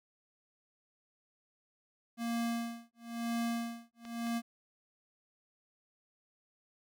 square tone with tremolo, 233.1 Hz, A#3, in tune, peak -32 dBFS, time 2.17-4.42 s, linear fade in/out 50 ms, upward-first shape sine, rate 1 Hz, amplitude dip 100%
clicks, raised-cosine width 0.2 ms, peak -32 dBFS, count 2, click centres 4.052 / 4.269 s
effects none

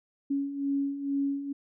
sine beating tone pair, 277.2 / 279.4 Hz, C#4 / C#4, 0 / +14 cents, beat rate 2.2 Hz, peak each -34 / -28 dBFS, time 0.3-1.53 s, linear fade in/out 10 ms, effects none

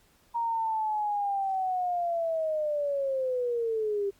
sine linear sweep, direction down, 940 to 392.6 Hz, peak -26 dBFS, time 0.34-4.11 s, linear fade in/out 20 ms, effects pink hiss -64 dBFS RMS until 4.19 s + Opus 48 kbps

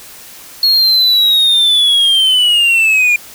triangle linear sweep, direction down, 4326 to 2402 Hz, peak -6 dBFS, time 0.63-3.16 s, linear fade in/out 2 ms, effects white hiss -35 dBFS RMS until 3.34 s

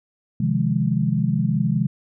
sine chord, F minor seventh, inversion second, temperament equal, 130.81 / 155.56 / 174.61 / 207.7 Hz, C3 / Eb3 / F3 / Ab3, 0 / 0 / 0 / 0 cents, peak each -23 / -23 / -24 / -23 dBFS, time 0.4-1.87 s, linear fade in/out 5 ms, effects none

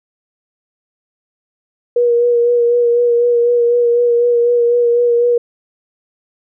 sine tone with vibrato, 477.7 Hz, A#4, 42 cents sharp, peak -9 dBFS, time 1.96-5.38 s, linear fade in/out 5 ms, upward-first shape sine, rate 4 Hz, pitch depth 22 cents each way, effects none

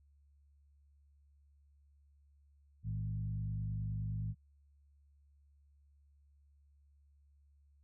sine tone with frequency modulation, 110 Hz, A2, in tune, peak -35 dBFS, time 2.83-4.35 s, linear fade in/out 50 ms, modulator 49.6 Hz, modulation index 0.94, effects added 71 Hz sine -64 dBFS peak until 7.83 s

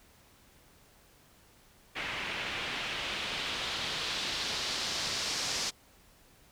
white noise with low-pass filter sweep, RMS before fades -35 dBFS, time 1.95-5.71 s, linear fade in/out 20 ms, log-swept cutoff 2400 to 5600 Hz, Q 1.8, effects pink hiss -61 dBFS RMS until 6.51 s

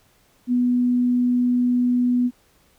sine tone, 246.2 Hz, B3, 5 cents flat, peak -16 dBFS, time 0.47-2.31 s, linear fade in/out 50 ms, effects pink hiss -59 dBFS RMS until 2.78 s

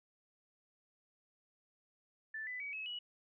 sine tone with pitch steps, 1760 / 1998.5 / 2269 / 2577 / 2926 Hz, A6 / B6 / C#7 / E7 / F#7, 0 / +20 / +40 / -40 / -20 cents, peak -40 dBFS, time 2.34-2.99 s, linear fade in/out 5 ms, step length 130 ms, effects none

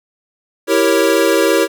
square chord, E diminished seventh, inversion none, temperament equal with one note detuned, 329.6 / 392 / 466.2 / 552.4 Hz, E4 / G4 / Bb4 / Db5, 0 / 0 / 0 / -6 cents, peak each -17 dBFS, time 0.67-1.68 s, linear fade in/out 50 ms, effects none

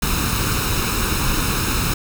pink noise with comb filter, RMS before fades -20 dBFS, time 0.02-1.94 s, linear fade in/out 5 ms, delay 0.76 ms, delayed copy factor +0.65, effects none

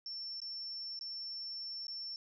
sine tone with dropouts, 5410 Hz, E8, 44 cents sharp, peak -40 dBFS, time 0.06-2.16 s, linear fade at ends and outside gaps 1 ms, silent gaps 0.402-0.417 / 0.991-1.01 / 1.869-1.881 s, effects none

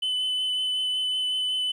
sine tone with vibrato, 3017 Hz, F#7, 33 cents sharp, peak -21 dBFS, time 0.02-1.72 s, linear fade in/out 10 ms, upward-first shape triangle, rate 5.4 Hz, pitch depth 14 cents each way, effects tanh soft clip ceiling -23 dBFS + 10-bit

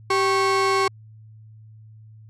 35% pulse tone pair together, 388.9 / 1100 Hz, G4 / C#6, -14 / -14 cents, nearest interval octave + tritone, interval 1800 cents, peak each -19 / -19 dBFS, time 0.1-0.88 s, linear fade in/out 5 ms, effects added 109 Hz sine -43 dBFS peak until 2.29 s + low-pass 7000 Hz 12 dB/octave

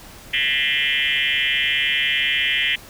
sine tone with frequency modulation, 2531 Hz, D#7, 29 cents sharp, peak -17 dBFS, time 0.33-2.76 s, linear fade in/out 10 ms, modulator 141 Hz, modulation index 5.1, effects pink hiss -42 dBFS RMS until 2.89 s

